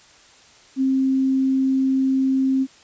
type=tone; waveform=sine; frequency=265.4 Hz; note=C4; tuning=25 cents sharp; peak=-16 dBFS; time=0.76-2.67 s; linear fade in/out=50 ms; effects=white hiss -50 dBFS RMS until 2.83 s + resampled to 16000 Hz